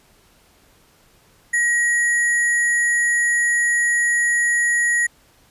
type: tone with sample-and-hold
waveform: sine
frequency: 1900 Hz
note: A#6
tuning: 33 cents sharp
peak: -15 dBFS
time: 1.53-5.07 s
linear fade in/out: 10 ms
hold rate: 8820 Hz
effects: pink hiss -55 dBFS RMS until 5.5 s + resampled to 32000 Hz